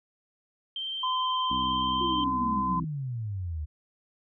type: tone with vibrato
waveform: sine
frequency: 3136 Hz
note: G7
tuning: in tune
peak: -31 dBFS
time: 0.76-2.24 s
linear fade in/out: 2 ms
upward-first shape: triangle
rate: 19 Hz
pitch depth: 20 cents each way
type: tone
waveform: sine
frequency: 1023 Hz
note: C6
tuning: 39 cents flat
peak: -26 dBFS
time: 1.03-2.8 s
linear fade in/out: 5 ms
type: harmonic tone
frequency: 64.2 Hz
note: C2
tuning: 32 cents flat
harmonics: 1 / 2 / 3 / 4 / 5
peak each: -40 / -43 / -37 / -36 / -41 dBFS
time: 1.5-2.85 s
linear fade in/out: 10 ms
type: exponential sweep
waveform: sine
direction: down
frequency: 360 to 72.9 Hz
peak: -30 dBFS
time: 2-3.66 s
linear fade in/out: 20 ms
effects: none